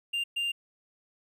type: tone bursts at uneven times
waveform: triangle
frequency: 2794 Hz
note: F7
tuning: in tune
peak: -26 dBFS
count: 2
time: 0.13-0.24 / 0.36-0.52 s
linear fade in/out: 10 ms
effects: none